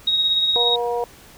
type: tone with tremolo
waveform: sine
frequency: 3774 Hz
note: A#7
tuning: 21 cents sharp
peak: -14 dBFS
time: 0.07-0.76 s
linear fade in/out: 5 ms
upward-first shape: triangle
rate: 17 Hz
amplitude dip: 45%
type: harmonic tone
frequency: 238.8 Hz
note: A#3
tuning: 42 cents sharp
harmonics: 2 / 3 / 4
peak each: -22 / -26 / -28 dBFS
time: 0.56-1.04 s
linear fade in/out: 0 ms
effects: pink hiss -46 dBFS RMS until 1.37 s